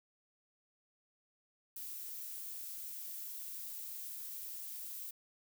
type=noise; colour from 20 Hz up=violet; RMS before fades=-45 dBFS; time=1.76-5.11 s; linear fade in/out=5 ms; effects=none